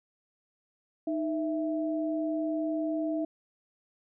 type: tone pair together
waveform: sine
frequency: 311.1 / 659.2 Hz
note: D#4 / E5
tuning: 0 / 0 cents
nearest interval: octave + minor second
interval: 1300 cents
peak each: -29 / -33 dBFS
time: 1.07-3.25 s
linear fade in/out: 5 ms
effects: none